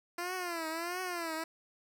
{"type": "tone with vibrato", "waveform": "10% pulse", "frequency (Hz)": 343, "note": "F4", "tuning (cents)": -31, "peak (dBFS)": -27, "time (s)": [0.18, 1.44], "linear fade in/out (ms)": 5, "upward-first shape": "triangle", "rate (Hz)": 1.5, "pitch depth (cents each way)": 150, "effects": []}